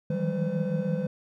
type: tone cluster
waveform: triangle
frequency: 157.5 / 163.6 / 185 / 200.6 / 509 Hz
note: D#3 / E3 / F#3 / G3 / C5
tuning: +21 / -13 / 0 / +40 / -48 cents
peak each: -30 dBFS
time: 0.1-1.07 s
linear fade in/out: 5 ms
effects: none